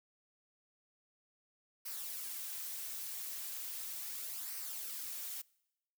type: noise with flanger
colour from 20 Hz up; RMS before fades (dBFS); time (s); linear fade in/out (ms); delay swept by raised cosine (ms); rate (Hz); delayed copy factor
blue; -43; 1.85-5.42; 10; 0.28 to 5.88; 0.37; -0.5
effects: noise-tail reverb RT60 0.9 s tail -25 dB re dry